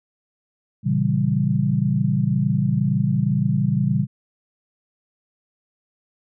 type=chord; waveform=sine; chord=A# diminished seventh; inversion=none; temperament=equal; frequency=116.54 / 138.59 / 164.81 / 196 Hz; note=A#2 / C#3 / E3 / G3; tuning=0 / 0 / 0 / 0 cents; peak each=-24 / -21 / -24 / -22 dBFS; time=0.83-4.07 s; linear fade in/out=50 ms; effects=none